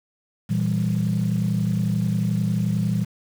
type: chord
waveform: sine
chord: E diminished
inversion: second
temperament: equal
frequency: 116.54 / 164.81 / 196 Hz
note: Bb2 / E3 / G3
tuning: 0 / 0 / 0 cents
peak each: -23 dBFS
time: 0.49-3.05 s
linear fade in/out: 20 ms
effects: tanh soft clip ceiling -13 dBFS + 7-bit